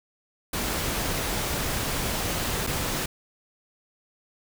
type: noise with dropouts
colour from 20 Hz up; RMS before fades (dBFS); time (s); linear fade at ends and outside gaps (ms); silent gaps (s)
pink; -28; 0.53-3.06; 5; 2.667-2.671
effects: none